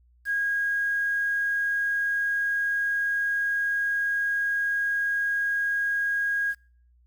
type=tone with quantisation; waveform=sine; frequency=1637 Hz; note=G#6; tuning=25 cents flat; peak=-23 dBFS; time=0.25-6.55 s; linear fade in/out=50 ms; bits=8; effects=noise-tail reverb RT60 0.5 s tail -25 dB re dry + added 60 Hz sine -57 dBFS peak until 7.06 s